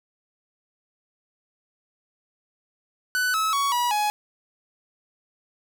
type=tone with pitch steps; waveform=45% pulse; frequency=1495 / 1294 / 1120 / 969.4 / 839 Hz; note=F#6 / E6 / C#6 / B5 / G#5; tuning=+17 / -32 / +18 / -32 / +17 cents; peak=-21 dBFS; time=3.15-4.1 s; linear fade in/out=0 ms; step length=190 ms; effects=none